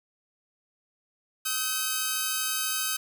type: tone pair together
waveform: 5% pulse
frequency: 1272.9 / 1538 Hz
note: D#6 / G6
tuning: +39 / -33 cents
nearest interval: minor third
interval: 328 cents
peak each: -18 dBFS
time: 1.45-2.97 s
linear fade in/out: 10 ms
effects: none